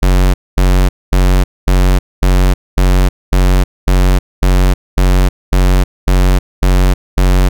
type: tone bursts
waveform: square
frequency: 46.1 Hz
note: F#1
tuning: 6 cents flat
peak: -7 dBFS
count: 14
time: 0.02-7.49 s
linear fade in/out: 10 ms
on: 320 ms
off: 230 ms
effects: none